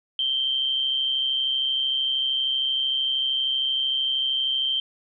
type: tone with amplitude modulation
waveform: sine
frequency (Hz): 3136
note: G7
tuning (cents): 0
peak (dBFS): -19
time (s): 0.19-4.8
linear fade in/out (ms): 2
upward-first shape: sine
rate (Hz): 133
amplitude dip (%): 50
effects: none